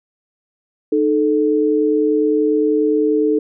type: tone pair together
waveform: sine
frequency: 306.5 / 436.5 Hz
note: D#4 / A4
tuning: -26 / -14 cents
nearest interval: tritone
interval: 612 cents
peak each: -16 / -15 dBFS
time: 0.92-3.39 s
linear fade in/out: 5 ms
effects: none